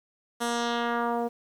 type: tone with low-pass filter sweep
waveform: 10% pulse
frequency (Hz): 236.4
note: A#3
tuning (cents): +24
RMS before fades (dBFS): -28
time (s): 0.4-1.29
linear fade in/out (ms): 20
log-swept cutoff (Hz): 12000 to 530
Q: 1.4
effects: 9-bit